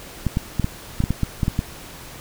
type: clicks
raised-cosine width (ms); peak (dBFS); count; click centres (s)
5; -7; 11; 0.267 / 0.371 / 0.597 / 0.644 / 1.004 / 1.039 / 1.106 / 1.233 / 1.432 / 1.481 / 1.591
effects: pink hiss -39 dBFS RMS until 2.2 s